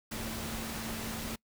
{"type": "tone in noise", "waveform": "sine", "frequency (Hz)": 223.9, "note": "A3", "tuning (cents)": 30, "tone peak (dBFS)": -41, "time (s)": [0.11, 1.36], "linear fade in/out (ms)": 10, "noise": "pink", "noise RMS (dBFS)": -39, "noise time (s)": [0.11, 1.36], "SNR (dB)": -5, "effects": ["noise-tail reverb RT60 0.1 s tail -24 dB re dry"]}